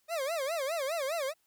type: tone with vibrato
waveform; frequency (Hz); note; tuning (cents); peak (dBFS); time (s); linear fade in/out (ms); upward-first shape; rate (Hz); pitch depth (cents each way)
40% pulse; 599; D5; +34; -30; 0.08-1.34; 50; sine; 4.9; 230
effects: white hiss -73 dBFS RMS until 1.46 s